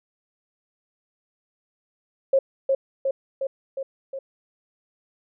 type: tone with echo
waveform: sine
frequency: 540 Hz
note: C#5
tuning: 45 cents flat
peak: -14 dBFS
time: 2.33-2.39 s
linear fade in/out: 5 ms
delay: 360 ms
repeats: 5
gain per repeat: -3 dB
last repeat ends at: 4.19 s
effects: none